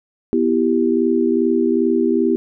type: chord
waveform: sine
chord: E minor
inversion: second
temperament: equal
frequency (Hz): 246.9 / 329.6 / 392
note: B3 / E4 / G4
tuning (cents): 0 / 0 / 0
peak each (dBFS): -18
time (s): 0.33-2.36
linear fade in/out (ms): 0
effects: none